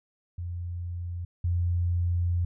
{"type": "tone pair in turn", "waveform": "sine", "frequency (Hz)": [87.31, 87.31], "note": ["F2", "F2"], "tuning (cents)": [0, 0], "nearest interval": "unison", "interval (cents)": 0, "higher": "neither", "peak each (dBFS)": [-31, -23], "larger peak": "second", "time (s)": [[0.38, 1.25], [1.44, 2.45]], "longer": "second", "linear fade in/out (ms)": 5, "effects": []}